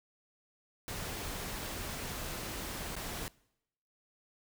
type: noise with dropouts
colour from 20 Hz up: pink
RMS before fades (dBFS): -40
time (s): 0.88-3.28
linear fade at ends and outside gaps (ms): 0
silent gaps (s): 2.954-2.965
effects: noise-tail reverb RT60 0.8 s tail -23 dB re dry